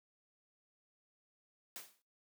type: noise with exponential decay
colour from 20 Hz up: white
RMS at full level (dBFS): -44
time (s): 1.76-2.02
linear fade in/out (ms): 0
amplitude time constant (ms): 55
effects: noise-tail reverb RT60 0.4 s tail -26 dB re dry + high-pass 200 Hz 12 dB/octave